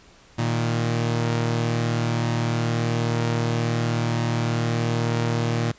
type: tone pair together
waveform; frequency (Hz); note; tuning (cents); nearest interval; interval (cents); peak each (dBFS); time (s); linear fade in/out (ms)
sawtooth; 116.54 / 155.56; A#2 / D#3; 0 / 0; perfect fourth; 500; -18 / -24; 0.38-5.72; 10
effects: pink hiss -52 dBFS RMS until 5.78 s + resampled to 16000 Hz